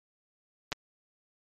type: clicks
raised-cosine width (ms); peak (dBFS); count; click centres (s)
0.2; -14; 2; 0.72 / 0.727
effects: MP3 64 kbps